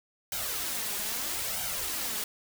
white noise with flanger, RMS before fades -33 dBFS, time 0.32-2.24 s, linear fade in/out 2 ms, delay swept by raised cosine 1.3 to 4.9 ms, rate 0.77 Hz, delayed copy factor +0.65, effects none

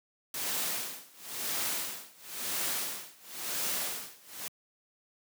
white noise with tremolo, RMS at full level -32 dBFS, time 0.34-4.48 s, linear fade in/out 2 ms, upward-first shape sine, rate 0.97 Hz, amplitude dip 95%, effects high-pass 150 Hz 12 dB/octave

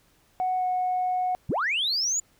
sine tone with pitch glide, 740 to 733.2 Hz, F#5 to F#5, 0 to -16 cents, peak -22 dBFS, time 0.4-1.35 s, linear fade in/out 0 ms, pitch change -16 cents, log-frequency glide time 0.57-0.64 s
sine linear sweep, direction up, 66 to 7080 Hz, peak -22 dBFS, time 1.49-2.2 s, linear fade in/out 5 ms
effects tanh soft clip ceiling -19 dBFS + pink hiss -63 dBFS RMS until 2.39 s

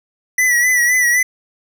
square tone with vibrato, 1963 Hz, B6, 11 cents flat, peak -12 dBFS, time 0.38-1.23 s, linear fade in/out 5 ms, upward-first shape sine, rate 3.9 Hz, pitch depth 54 cents each way, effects none

